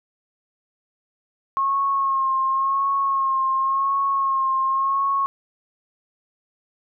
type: tone with vibrato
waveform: sine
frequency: 1082 Hz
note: C#6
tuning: 42 cents flat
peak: -18 dBFS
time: 1.57-5.26 s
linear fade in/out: 0 ms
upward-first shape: sine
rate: 0.92 Hz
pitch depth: 32 cents each way
effects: none